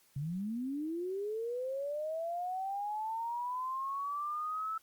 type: linear sweep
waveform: sine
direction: up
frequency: 132.7 to 1319 Hz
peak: -34 dBFS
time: 0.16-4.78 s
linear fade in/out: 5 ms
effects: white hiss -67 dBFS RMS until 4.82 s + Opus 48 kbps